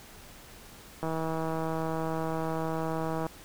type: click train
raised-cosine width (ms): 1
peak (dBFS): -19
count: 361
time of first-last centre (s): 1.03-3.266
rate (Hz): 161
effects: pink hiss -50 dBFS RMS until 3.44 s